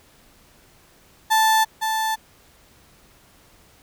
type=tone with echo; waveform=35% pulse; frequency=880 Hz; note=A5; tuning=in tune; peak=-13 dBFS; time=1.3-1.65 s; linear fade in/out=20 ms; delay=510 ms; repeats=1; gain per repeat=-6 dB; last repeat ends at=2.16 s; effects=pink hiss -54 dBFS RMS until 3.82 s